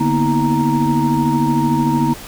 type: tone cluster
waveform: sine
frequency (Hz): 146.5 / 234.8 / 248.1 / 321.5 / 932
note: D3 / A#3 / B3 / E4 / A#5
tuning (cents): -4 / +13 / +8 / -43 / -1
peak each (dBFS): -19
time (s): 0-2.14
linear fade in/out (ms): 10
effects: tanh soft clip ceiling -2 dBFS + pink hiss -34 dBFS RMS until 2.27 s